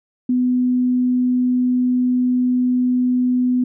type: tone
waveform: sine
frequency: 250 Hz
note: B3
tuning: 21 cents sharp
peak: -14 dBFS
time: 0.29-3.64 s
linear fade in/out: 5 ms
effects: none